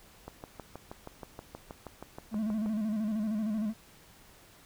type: click train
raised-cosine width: 1 ms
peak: -27 dBFS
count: 16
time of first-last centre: 0.28-2.661 s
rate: 6.3 Hz
type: tone with vibrato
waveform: triangle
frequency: 215 Hz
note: A3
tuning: 40 cents flat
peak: -27 dBFS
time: 2.31-3.74 s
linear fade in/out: 50 ms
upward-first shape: square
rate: 13 Hz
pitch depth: 59 cents each way
effects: pink hiss -57 dBFS RMS until 4.65 s